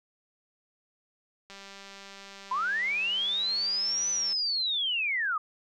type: click train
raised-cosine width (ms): 0.2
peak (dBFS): -29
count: 558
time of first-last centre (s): 1.5-4.327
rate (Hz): 197
type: linear two-way sweep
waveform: sine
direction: up then down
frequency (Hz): 972 to 6060 to 1184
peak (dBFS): -26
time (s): 2.51-5.38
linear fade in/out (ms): 5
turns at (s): 4.1
effects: none